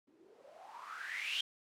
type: noise with low-pass filter sweep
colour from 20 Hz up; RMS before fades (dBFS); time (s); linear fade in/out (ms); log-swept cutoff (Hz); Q
violet; -44; 0.07-1.41; 5; 270 to 3200; 9.6
effects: none